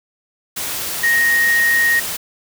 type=tone in noise; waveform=sine; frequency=1869 Hz; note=A#6; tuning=4 cents sharp; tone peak=-12 dBFS; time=1.03-2 s; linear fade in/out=10 ms; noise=white; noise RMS=-24 dBFS; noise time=0.56-2.17 s; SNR=+9 dB; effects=none